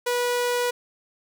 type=tone; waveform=sawtooth; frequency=487.8 Hz; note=B4; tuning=21 cents flat; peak=-18 dBFS; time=0.06-0.71 s; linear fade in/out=10 ms; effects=none